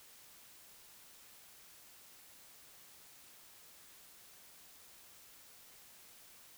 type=silence; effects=white hiss -59 dBFS RMS until 6.57 s